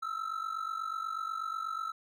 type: ring-modulated tone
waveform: triangle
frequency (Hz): 1318.5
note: E6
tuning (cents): 0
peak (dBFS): -29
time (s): 0.02-1.92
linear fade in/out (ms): 10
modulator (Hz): 24.1
effects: none